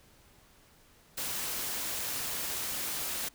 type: noise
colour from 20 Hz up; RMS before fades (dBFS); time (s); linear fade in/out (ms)
white; -35; 1.17-3.29; 10
effects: pink hiss -61 dBFS RMS until 3.34 s